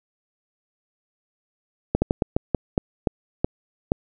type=slowing click train; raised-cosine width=2 ms; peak=-5 dBFS; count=10; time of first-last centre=1.95-3.919 s; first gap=70 ms; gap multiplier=1.27; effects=none